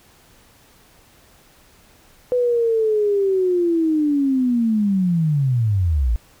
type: linear sweep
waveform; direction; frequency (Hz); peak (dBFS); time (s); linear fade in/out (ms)
sine; down; 500 to 52.1; -15; 2.32-6.16; 0
effects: pink hiss -52 dBFS RMS until 6.4 s